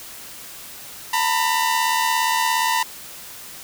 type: tone pair together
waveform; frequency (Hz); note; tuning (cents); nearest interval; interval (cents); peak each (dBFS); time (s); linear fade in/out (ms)
sawtooth; 908.8 / 986; A#5 / B5; -44 / -3; minor second; 141; -17; 1.13-2.83; 5
effects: white hiss -38 dBFS RMS until 3.63 s